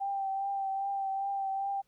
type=tone with vibrato; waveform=sine; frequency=784 Hz; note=G5; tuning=in tune; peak=-30 dBFS; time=0-1.82 s; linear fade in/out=20 ms; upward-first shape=triangle; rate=2.5 Hz; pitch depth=28 cents each way; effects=pink hiss -74 dBFS RMS until 1.87 s